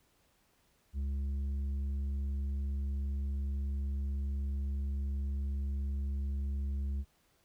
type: tone with tanh clipping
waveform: sine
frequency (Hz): 69.3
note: C#2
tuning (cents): 0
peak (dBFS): -33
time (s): 0.93-7.05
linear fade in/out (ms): 50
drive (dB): 6
effects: pink hiss -71 dBFS RMS until 7.44 s